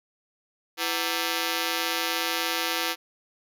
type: ring-modulated tone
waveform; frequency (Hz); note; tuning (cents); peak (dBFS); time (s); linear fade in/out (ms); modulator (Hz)
5% pulse; 416.5; G#4; +5; -11; 0.77-2.96; 50; 85.1
effects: none